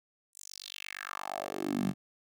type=tone with high-pass filter sweep; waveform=10% pulse; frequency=48.69 Hz; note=G1; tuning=11 cents flat; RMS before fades=-37 dBFS; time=0.33-1.94 s; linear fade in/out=50 ms; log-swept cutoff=8800 to 160 Hz; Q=3.9; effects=none